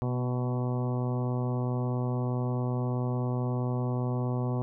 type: harmonic tone with a mistuned harmonic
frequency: 124.7 Hz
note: B2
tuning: 17 cents sharp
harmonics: 1 / 2 / 3 / 4 / 5 / 6 / 7 / 8 / 9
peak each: -28 / -34 / -38 / -40 / -42 / -44 / -45 / -46 / -47 dBFS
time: 0.02-4.62 s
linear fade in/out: 0 ms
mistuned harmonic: 2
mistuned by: -21 cents
effects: none